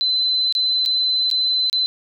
sine tone with dropouts, 4042 Hz, B7, 39 cents sharp, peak -16 dBFS, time 0.01-1.86 s, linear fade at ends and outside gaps 0 ms, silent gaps 0.525-0.551 / 0.853-0.86 / 1.302-1.313 / 1.698-1.729 s, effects none

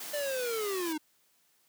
white high-pass noise, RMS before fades -41 dBFS, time 0-0.93 s, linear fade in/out 5 ms, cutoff 180 Hz, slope 48 dB/octave
square linear sweep, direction down, 598 to 300 Hz, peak -32 dBFS, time 0.13-0.98 s, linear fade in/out 10 ms
effects white hiss -69 dBFS RMS until 1.68 s + high-pass 100 Hz 12 dB/octave

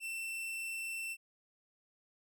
45% pulse tone, 2684 Hz, E7, 31 cents sharp, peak -38 dBFS, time 0-1.17 s, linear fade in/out 50 ms, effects none

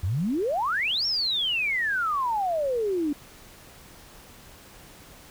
sine exponential two-way sweep, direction up then down, 80.7 to 5588 to 282.4 Hz, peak -23 dBFS, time 0.03-3.13 s, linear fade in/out 5 ms, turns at 1.06 s, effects pink hiss -49 dBFS RMS until 5.3 s

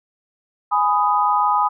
sine chord, G# minor, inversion none, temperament just, 830.6 / 996.7 / 1245.9 Hz, G#5 / B5 / D#6, 0 / +16 / +2 cents, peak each -19 dBFS, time 0.71-1.69 s, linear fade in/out 20 ms, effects none

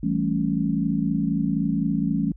sine chord, A dominant seventh, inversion second, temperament equal, 164.81 / 196 / 220 / 277.2 Hz, E3 / G3 / A3 / C#4, 0 / 0 / 0 / 0 cents, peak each -26 dBFS, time 0.03-2.32 s, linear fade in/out 5 ms, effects added 50 Hz sine -41 dBFS peak until 2.36 s

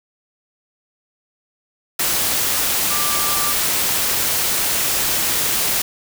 sine tone in noise, 1180 Hz, D6, 8 cents sharp, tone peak -25 dBFS, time 2.9-3.53 s, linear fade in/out 5 ms, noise white, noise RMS -19 dBFS, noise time 1.99-5.82 s, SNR -9 dB, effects none

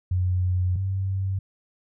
sine tone pair in turn, 91 / 96.01 Hz, F#2 / G2, -28 / -35 cents, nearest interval minor second, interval 93 cents, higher second, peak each -20 / -23 dBFS, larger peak first, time 0.11-0.76 / 0.76-1.39 s, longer first, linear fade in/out 5 ms, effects none

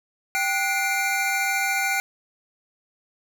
square tone cluster, 782 / 1462 / 2099 / 2360 Hz, G5 / F#6 / C7 / D7, -4 / -21 / +5 / +8 cents, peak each -28 dBFS, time 0.35-2 s, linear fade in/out 0 ms, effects none

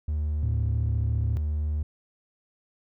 triangle tone, 75.6 Hz, D#2, 49 cents flat, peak -22 dBFS, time 0.08-1.83 s, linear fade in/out 5 ms
sine tone with vibrato, 110 Hz, A2, in tune, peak -24 dBFS, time 0.43-1.37 s, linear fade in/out 0 ms, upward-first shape sine, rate 3.2 Hz, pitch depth 17 cents each way
effects tanh soft clip ceiling -18 dBFS

